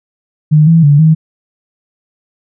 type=tone with pitch steps; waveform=sine; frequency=152.6 / 164.6 / 144.6 / 158.4 Hz; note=D#3 / E3 / D3 / D#3; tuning=-33 / -2 / -27 / +31 cents; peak=-3 dBFS; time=0.51-1.15 s; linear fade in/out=20 ms; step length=160 ms; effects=none